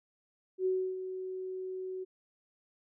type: tone with ADSR envelope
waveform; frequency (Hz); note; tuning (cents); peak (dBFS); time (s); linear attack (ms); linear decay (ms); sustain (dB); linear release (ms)
sine; 373.5; F#4; +16; -26; 0.58-2.05; 77; 300; -10; 22
effects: none